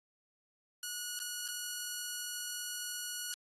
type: tone with dropouts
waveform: 5% pulse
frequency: 1457 Hz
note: F#6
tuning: 27 cents flat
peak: -26 dBFS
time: 0.83-3.34 s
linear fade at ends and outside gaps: 2 ms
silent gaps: 1.192-1.199 / 1.48-1.485 s
effects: AAC 32 kbps